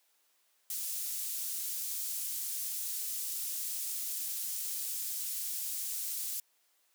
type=high-pass noise; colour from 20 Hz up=pink; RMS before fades=-37 dBFS; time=0.7-6.4 s; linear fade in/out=2 ms; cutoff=8300 Hz; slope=12 dB/octave; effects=white hiss -72 dBFS RMS until 6.94 s + high-pass 400 Hz 12 dB/octave